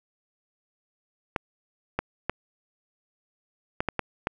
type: clicks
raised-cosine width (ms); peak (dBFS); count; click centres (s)
0.5; -10; 7; 1.362 / 1.99 / 2.296 / 3.805 / 3.887 / 3.993 / 4.271
effects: none